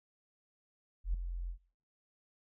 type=tone with ADSR envelope; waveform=sine; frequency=43.6 Hz; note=F1; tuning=2 cents flat; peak=-27 dBFS; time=1.04-1.58 s; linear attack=100 ms; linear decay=5 ms; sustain=-9 dB; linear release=89 ms; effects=noise-tail reverb RT60 0.6 s tail -26 dB re dry